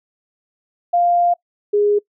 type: tone pair in turn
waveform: sine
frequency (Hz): 698.5 / 412.8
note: F5 / G#4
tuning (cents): 0 / -10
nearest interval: major sixth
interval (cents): 910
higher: first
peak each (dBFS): -12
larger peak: neither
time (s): 0.93-1.34 / 1.73-1.99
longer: first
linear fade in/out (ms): 10
effects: noise-tail reverb RT60 0.1 s tail -23 dB re dry